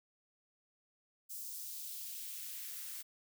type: noise with high-pass filter sweep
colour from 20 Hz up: blue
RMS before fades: -45 dBFS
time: 1.29-3.03 s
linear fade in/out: 20 ms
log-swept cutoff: 6300 to 1200 Hz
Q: 0.99
effects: none